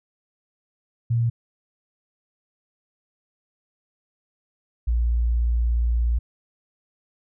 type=tone pair in turn; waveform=sine; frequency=117 / 58.5 Hz; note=A#2 / A#1; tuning=+7 / +7 cents; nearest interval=octave; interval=1200 cents; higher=first; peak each=-18 dBFS; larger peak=neither; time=1.1-1.3 / 4.87-6.19 s; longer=second; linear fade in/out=10 ms; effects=none